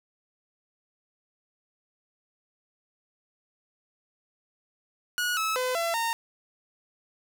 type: tone with pitch steps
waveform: sawtooth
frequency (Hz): 1456 / 1298 / 507 / 674 / 919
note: F#6 / E6 / B4 / E5 / A#5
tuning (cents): -28 / -27 / +45 / +38 / -25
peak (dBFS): -22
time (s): 5.18-6.13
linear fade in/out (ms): 0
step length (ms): 190
effects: none